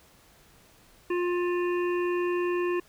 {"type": "harmonic tone with a mistuned harmonic", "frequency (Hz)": 353.5, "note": "F4", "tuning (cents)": 21, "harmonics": [1, 3, 5, 7, 8], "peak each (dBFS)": [-25, -35, -39, -42, -43], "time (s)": [1.1, 2.8], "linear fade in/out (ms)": 5, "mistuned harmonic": 8, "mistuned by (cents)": -48, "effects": ["pink hiss -58 dBFS RMS until 2.88 s"]}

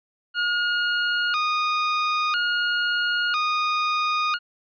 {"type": "tone with vibrato", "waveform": "sawtooth", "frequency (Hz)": 1329, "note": "E6", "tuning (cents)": 14, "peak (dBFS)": -17, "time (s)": [0.34, 4.39], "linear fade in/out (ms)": 50, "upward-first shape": "square", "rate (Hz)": 0.5, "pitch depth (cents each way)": 130, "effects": ["resampled to 11025 Hz"]}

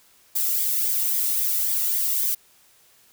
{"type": "noise with flanger", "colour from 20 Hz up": "violet", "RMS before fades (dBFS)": -23, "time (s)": [0.35, 2.35], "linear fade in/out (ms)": 10, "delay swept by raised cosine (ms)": [0.71, 1.28], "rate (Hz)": 3.7, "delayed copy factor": -0.55, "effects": ["white hiss -57 dBFS RMS until 3.12 s"]}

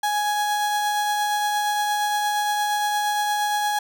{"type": "tone with tremolo", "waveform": "35% pulse", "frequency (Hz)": 833, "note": "G#5", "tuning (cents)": 5, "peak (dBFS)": -18, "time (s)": [0.03, 3.79], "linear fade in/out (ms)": 5, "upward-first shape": "triangle", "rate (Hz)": 8.6, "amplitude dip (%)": 25, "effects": []}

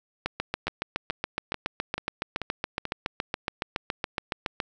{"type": "two click trains", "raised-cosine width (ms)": 0.3, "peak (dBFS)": [-15, -11], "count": [6, 32], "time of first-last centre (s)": [[0.67, 2.853], [0.26, 4.602]], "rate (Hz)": [2.29, 7.14], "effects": []}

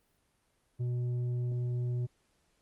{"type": "tone with tanh clipping", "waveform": "sine", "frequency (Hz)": 122.5, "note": "B2", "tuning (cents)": -14, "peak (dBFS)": -31, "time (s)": [0.79, 2.07], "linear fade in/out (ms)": 20, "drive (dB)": 6, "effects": ["pink hiss -73 dBFS RMS until 2.61 s", "Opus 32 kbps"]}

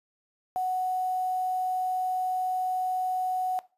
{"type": "tone with quantisation", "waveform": "sine", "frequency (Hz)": 741, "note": "F#5", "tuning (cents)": 2, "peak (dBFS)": -25, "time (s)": [0.56, 3.59], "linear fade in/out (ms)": 0, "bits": 8, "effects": ["noise-tail reverb RT60 0.3 s tail -18 dB re dry", "resampled to 32000 Hz"]}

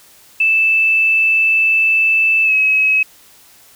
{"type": "tone with pitch glide", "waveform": "sine", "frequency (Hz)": [2637, 2560], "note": ["E7", "D#7"], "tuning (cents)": [0, 49], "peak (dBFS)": -10, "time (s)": [0.4, 3.03], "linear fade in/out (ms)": 5, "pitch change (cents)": -51, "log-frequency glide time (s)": [2.44, 2.53], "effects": ["white hiss -46 dBFS RMS until 3.75 s"]}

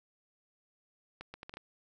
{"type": "accelerating click train", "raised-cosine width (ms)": 0.3, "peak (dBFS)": -28, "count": 6, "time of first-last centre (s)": [1.21, 1.571], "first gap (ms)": 130, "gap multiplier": 0.7, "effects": []}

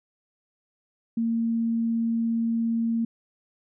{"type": "tone", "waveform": "sine", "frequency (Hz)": 229.3, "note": "A#3", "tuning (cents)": -28, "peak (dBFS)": -22, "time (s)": [1.17, 3.05], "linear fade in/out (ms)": 5, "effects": []}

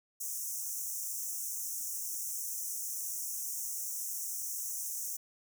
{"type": "high-pass noise", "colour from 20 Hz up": "pink", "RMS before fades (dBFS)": -38, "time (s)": [0.2, 5.17], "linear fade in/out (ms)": 10, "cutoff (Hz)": 5700, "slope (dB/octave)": 96, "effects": []}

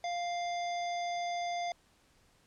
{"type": "harmonic tone", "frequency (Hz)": 698.5, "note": "F5", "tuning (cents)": 0, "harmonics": [1, 3, 5, 7, 9], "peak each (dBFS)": [-33, -43, -47, -50, -52], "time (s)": [0.04, 1.72], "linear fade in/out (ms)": 2, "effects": ["pink hiss -67 dBFS RMS until 2.46 s", "low-pass 10000 Hz 12 dB/octave"]}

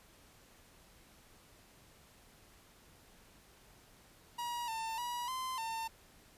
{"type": "tone with pitch steps", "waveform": "45% pulse", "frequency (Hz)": [957, 897, 967, 1035, 902], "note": ["A#5", "A5", "B5", "C6", "A5"], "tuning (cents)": [45, 33, -37, -19, 43], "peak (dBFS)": -37, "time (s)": [4.38, 5.88], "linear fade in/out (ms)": 10, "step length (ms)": 300, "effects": ["pink hiss -62 dBFS RMS until 6.37 s", "resampled to 32000 Hz"]}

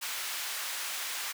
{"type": "high-pass noise", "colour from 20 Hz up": "pink", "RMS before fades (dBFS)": -36, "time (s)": [0.01, 1.33], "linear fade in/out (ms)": 20, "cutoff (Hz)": 1400, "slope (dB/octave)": 12, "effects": []}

